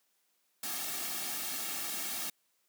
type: noise with comb filter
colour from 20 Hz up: white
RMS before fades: -37 dBFS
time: 0.63-2.3 s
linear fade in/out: 5 ms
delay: 2 ms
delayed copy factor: -0.7
effects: white hiss -75 dBFS RMS until 2.68 s + high-pass 200 Hz 12 dB/octave